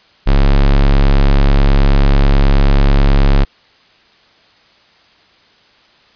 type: tone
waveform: square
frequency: 34.65 Hz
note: C#1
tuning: in tune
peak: -7 dBFS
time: 0.26-3.45 s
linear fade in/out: 20 ms
effects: white hiss -49 dBFS RMS until 6.15 s + resampled to 11025 Hz